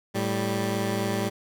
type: tone pair together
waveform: 15% pulse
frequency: 110 / 196 Hz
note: A2 / G3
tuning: 0 / 0 cents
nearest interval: minor seventh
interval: 1000 cents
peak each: -22 / -21 dBFS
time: 0.14-1.3 s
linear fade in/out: 20 ms
effects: none